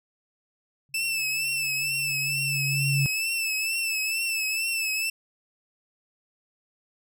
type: tone with exponential growth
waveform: sine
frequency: 138.9 Hz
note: C#3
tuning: 4 cents sharp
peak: -20 dBFS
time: 0.89-3.06 s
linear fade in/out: 0 ms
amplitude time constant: 470 ms
type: tone with vibrato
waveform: sawtooth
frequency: 2637 Hz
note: E7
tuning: in tune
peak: -22 dBFS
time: 0.94-5.1 s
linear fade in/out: 5 ms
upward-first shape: triangle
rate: 2.2 Hz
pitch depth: 64 cents each way
effects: none